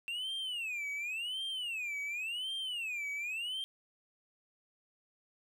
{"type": "tone with vibrato", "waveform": "triangle", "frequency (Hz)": 2685, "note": "E7", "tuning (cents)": 31, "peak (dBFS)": -34, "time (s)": [0.08, 3.64], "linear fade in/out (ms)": 0, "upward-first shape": "sine", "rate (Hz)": 0.91, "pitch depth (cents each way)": 290, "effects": []}